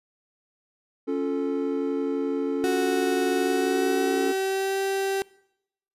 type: chord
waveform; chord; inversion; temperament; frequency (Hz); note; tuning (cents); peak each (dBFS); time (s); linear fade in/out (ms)
triangle; Db augmented; none; equal; 277.2 / 349.2 / 440; Db4 / F4 / A4; 0 / 0 / 0; -25 / -30 / -26; 1.07-4.33; 20
type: tone with pitch glide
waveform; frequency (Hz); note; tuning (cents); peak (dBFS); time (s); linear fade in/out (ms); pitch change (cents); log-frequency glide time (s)
35% pulse; 370 to 389.1; F#4 to G4; 0 to -13; -22; 2.64-5.22; 0; +87; 3.37-4.81
effects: noise-tail reverb RT60 0.8 s tail -23 dB re dry + resampled to 32000 Hz